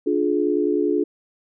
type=chord; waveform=sine; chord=D diminished; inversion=none; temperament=just; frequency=293.7 / 352.4 / 422.9 Hz; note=D4 / F4 / Ab4; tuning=0 / +16 / +31 cents; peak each=-22 / -22 / -22 dBFS; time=0.06-1.04 s; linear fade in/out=10 ms; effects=none